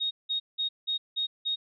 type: tone bursts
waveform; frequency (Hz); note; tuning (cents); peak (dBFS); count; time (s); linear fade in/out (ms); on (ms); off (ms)
sine; 3735; A#7; +3; -26; 6; 0-1.56; 20; 110; 180
effects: none